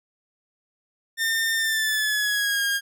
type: tone with pitch glide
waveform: sawtooth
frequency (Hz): 1809 to 1621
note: A6 to G#6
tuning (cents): +48 to -42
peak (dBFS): -18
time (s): 1.17-2.81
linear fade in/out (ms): 50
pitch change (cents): -190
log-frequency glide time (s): 1.56-2.64
effects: none